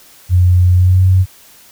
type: tone with pitch glide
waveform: sine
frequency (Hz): 90.1 to 93.22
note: F#2 to F#2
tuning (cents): -45 to +13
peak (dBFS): -6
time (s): 0.29-1.26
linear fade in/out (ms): 50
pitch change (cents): +58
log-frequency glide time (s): 0.76-1.03
effects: white hiss -43 dBFS RMS until 1.71 s